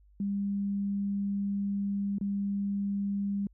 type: tone with dropouts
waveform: sine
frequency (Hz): 200.1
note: G3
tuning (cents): +36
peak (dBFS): -28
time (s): 0.2-3.47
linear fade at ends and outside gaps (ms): 2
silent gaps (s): 2.184-2.211
effects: added 50 Hz sine -57 dBFS peak until 3.53 s